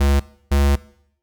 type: tone pair in turn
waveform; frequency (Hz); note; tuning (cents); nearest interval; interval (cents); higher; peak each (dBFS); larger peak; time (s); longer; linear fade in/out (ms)
square; 69.9 / 70.26; C#2 / C#2; +15 / +24; unison; 9; second; -14; neither; 0-0.2 / 0.51-0.76; second; 10
effects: noise-tail reverb RT60 0.7 s tail -20 dB re dry